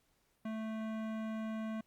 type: tone with hard clipping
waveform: sine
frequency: 220 Hz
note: A3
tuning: in tune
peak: -39 dBFS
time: 0.45-1.81 s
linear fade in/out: 5 ms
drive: 17 dB
effects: pink hiss -75 dBFS RMS until 1.86 s + Opus 48 kbps